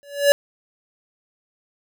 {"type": "tone with exponential growth", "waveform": "square", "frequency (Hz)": 570, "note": "C#5", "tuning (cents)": 48, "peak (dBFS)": -8, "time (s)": [0.03, 0.32], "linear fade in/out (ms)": 0, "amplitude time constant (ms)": 62, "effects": []}